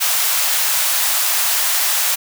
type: high-pass noise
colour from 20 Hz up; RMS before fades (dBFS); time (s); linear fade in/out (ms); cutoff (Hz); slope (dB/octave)
white; -17; 0-2.16; 20; 660; 24
effects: none

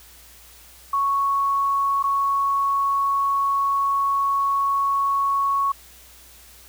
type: tone with dropouts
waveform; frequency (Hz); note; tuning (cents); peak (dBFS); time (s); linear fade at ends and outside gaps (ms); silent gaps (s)
sine; 1108.7; C#6; 0; -18; 0.93-5.72; 5; 2.027-2.038
effects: added 60 Hz sine -52 dBFS peak until 6.68 s + white hiss -48 dBFS RMS until 6.68 s

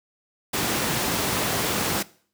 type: high-pass noise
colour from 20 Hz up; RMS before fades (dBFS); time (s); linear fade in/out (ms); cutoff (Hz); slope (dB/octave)
pink; -25; 0.53-2.03; 10; 120; 12
effects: noise-tail reverb RT60 0.5 s tail -20 dB re dry

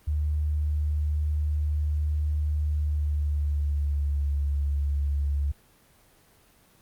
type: tone with pitch glide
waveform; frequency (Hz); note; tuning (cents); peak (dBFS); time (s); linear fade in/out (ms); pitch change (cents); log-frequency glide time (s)
sine; 75.1 to 71.17; D2 to C#2; +39 to +46; -23; 0.07-5.52; 10; -93; 2.71-4.29
effects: pink hiss -59 dBFS RMS until 6.81 s + Opus 24 kbps

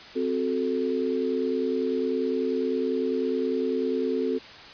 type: chord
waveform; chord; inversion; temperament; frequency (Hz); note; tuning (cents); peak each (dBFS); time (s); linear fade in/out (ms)
sine; F# diminished; second; equal; 261.6 / 370 / 440; C4 / F#4 / A4; 0 / 0 / 0; -28 / -29 / -27; 0.15-4.39; 20
effects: white hiss -44 dBFS RMS until 4.73 s + resampled to 11025 Hz

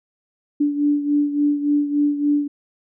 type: beating tone pair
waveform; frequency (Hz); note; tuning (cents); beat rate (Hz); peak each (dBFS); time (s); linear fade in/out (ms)
sine; 290.6 / 294.1; D4 / D4; -18 / +3; 3.5; -17 / -23; 0.6-2.48; 10
effects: none

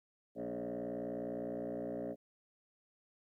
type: tone with frequency modulation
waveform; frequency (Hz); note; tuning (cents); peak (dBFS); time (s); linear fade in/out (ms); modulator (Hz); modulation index
sine; 415.3; G#4; 0; -36; 0.35-2.16; 50; 59.7; 3.7
effects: tanh soft clip ceiling -35 dBFS + 13-bit

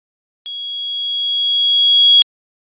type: tone with level ramp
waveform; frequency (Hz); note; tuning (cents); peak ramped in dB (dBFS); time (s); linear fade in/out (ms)
sine; 3322; G#7; 0; -24 to -4; 0.46-2.22; 0
effects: resampled to 8000 Hz

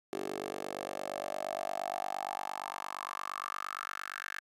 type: tone with high-pass filter sweep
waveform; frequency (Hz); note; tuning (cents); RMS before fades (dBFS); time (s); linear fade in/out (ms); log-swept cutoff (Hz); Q
10% pulse; 48.66; G1; -12; -39; 0.13-4.4; 0; 400 to 1600; 5.6
effects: resampled to 32000 Hz

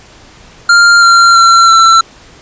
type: tone with pitch steps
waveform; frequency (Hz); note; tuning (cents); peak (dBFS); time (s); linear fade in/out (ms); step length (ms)
square; 1397 / 1378.6 / 1360.4 / 1342.4; F6 / F6 / F6 / E6; 0 / -23 / -46 / +31; -3; 0.69-2.01; 5; 330
effects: pink hiss -38 dBFS RMS until 2.41 s + resampled to 16000 Hz

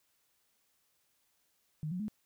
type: tone with pitch steps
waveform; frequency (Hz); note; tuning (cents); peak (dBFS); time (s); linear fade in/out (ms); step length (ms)
sine; 153.7 / 180.68 / 212.4; D#3 / F#3 / G#3; -21 / -41 / +39; -34; 1.83-2.082; 0; 84
effects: white hiss -75 dBFS RMS until 2.25 s

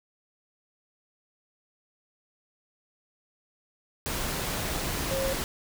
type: tone in noise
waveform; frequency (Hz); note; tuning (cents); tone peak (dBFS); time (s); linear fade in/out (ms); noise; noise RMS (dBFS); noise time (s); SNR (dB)
sine; 537; C5; +45; -28; 5.11-5.33; 0; pink; -31; 4.06-5.44; 0
effects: none

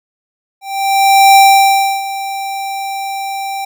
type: tone with ADSR envelope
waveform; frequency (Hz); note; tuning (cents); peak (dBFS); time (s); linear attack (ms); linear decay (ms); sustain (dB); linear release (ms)
square; 784; G5; 0; -3; 0.61-3.65; 750; 660; -16; 6
effects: none

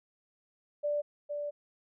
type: tone pair in turn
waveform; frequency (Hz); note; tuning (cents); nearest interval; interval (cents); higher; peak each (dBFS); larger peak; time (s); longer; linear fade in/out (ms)
sine; 587.3 / 584.8; D5 / D5; 0 / -7; unison; 7; first; -28 / -33; first; 0.83-1.02 / 1.29-1.51; second; 20
effects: none

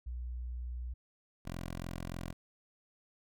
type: tone pair in turn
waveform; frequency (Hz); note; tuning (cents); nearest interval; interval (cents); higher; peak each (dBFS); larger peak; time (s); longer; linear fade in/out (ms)
sine / 10% pulse; 60.9 / 43.38; B1 / F1; -24 / -11; tritone; 587; first; -37 / -31; second; 0.06-0.94 / 1.45-2.33; neither; 10
effects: none

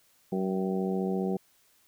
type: harmonic tone with a mistuned harmonic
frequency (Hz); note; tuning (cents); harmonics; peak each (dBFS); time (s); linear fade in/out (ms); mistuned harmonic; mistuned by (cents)
94.5; F#2; +37; 2 / 3 / 4 / 5 / 6 / 7 / 8; -29 / -40 / -32 / -36 / -48 / -42 / -40; 0.32-1.37; 5; 8; +36
effects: white hiss -65 dBFS RMS until 1.87 s

